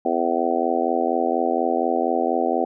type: harmonic tone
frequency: 84.2 Hz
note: E2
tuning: 37 cents sharp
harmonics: 3 / 4 / 5 / 6 / 7 / 8 / 9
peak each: -27 / -26 / -27 / -27 / -29 / -26 / -24 dBFS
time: 0.05-2.65 s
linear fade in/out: 5 ms
effects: none